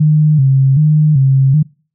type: tone with vibrato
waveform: sine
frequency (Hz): 143.4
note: D3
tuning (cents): -41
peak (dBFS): -6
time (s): 0-1.63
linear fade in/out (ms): 10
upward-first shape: square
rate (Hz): 1.3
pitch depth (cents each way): 110
effects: noise-tail reverb RT60 0.4 s tail -25 dB re dry